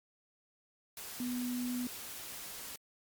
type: tone in noise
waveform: sine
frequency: 246.9 Hz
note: B3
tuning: in tune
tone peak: -34 dBFS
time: 1.2-1.87 s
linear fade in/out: 2 ms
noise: white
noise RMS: -45 dBFS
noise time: 0.97-2.76 s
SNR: +8 dB
effects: Opus 48 kbps